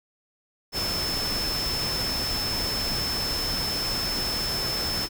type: tone in noise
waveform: sine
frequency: 5270 Hz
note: E8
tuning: 1 cent flat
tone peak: -27 dBFS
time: 0.72-5.09 s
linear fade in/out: 50 ms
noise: pink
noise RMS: -31 dBFS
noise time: 0.72-5.09 s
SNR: +1 dB
effects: none